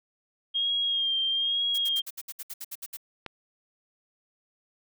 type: tone with vibrato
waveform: sine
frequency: 3233 Hz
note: G#7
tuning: 47 cents flat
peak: -24 dBFS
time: 0.54-2.02 s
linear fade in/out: 20 ms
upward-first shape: sine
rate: 1.1 Hz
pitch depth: 36 cents each way
type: noise bursts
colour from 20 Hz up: blue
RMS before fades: -37 dBFS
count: 12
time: 1.74-2.971 s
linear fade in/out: 10 ms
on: 43 ms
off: 65 ms
type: click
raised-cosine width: 0.3 ms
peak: -20 dBFS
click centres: 3.263 s
effects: none